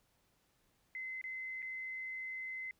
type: tone with dropouts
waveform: sine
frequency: 2053 Hz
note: C7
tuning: 33 cents flat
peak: -40 dBFS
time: 0.95-2.71 s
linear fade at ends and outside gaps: 1 ms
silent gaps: 1.214-1.24 / 1.621-1.626 s
effects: pink hiss -75 dBFS RMS until 2.79 s